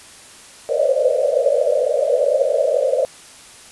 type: band-pass noise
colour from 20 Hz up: white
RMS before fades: -17 dBFS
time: 0.69-3.05 s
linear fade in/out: 0 ms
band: 490 to 620 Hz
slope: 96 dB/octave
effects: white hiss -42 dBFS RMS until 3.71 s + resampled to 24000 Hz